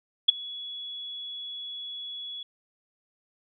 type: tone with ADSR envelope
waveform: sine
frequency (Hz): 3380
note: G#7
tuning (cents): +30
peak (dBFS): -11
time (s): 0.28-2.43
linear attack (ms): 11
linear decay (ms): 12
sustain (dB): -24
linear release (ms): 4
effects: none